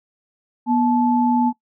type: tone pair together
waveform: sine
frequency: 242.8 / 869.2 Hz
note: B3 / A5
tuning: -29 / -21 cents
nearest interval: octave + minor seventh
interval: 2208 cents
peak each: -16 / -19 dBFS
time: 0.66-1.53 s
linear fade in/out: 50 ms
effects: noise-tail reverb RT60 0.1 s tail -19 dB re dry